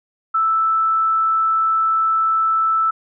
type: tone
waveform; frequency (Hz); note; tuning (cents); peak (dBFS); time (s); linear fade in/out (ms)
sine; 1318.5; E6; 0; -14; 0.34-2.91; 10
effects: none